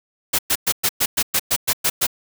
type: noise bursts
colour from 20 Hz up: white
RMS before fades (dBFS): -18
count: 11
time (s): 0.33-2.068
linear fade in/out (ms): 10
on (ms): 58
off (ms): 110
effects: none